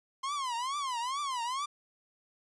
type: tone with vibrato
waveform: 45% pulse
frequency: 1043 Hz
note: C6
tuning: 6 cents flat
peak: -32 dBFS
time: 0.23-1.66 s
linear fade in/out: 10 ms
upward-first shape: triangle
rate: 2.3 Hz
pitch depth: 230 cents each way
effects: resampled to 22050 Hz